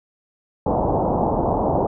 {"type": "low-pass noise", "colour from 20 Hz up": "white", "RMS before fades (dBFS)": -20, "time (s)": [0.66, 1.87], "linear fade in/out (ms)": 5, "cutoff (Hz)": 900, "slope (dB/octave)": 48, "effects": []}